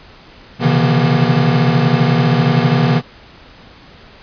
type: tone cluster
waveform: square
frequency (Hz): 127.9 / 139 / 154.5 / 167.1 / 239.5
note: C3 / C#3 / D#3 / E3 / A#3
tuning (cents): -39 / +5 / -12 / +24 / +47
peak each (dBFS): -18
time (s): 0.59-3.02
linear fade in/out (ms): 50
effects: pink hiss -41 dBFS RMS until 4.22 s + resampled to 11025 Hz